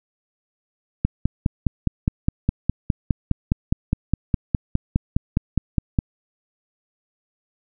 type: click train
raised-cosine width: 5 ms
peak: -5 dBFS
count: 25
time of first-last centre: 1.05-5.988 s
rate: 4.86 Hz
effects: none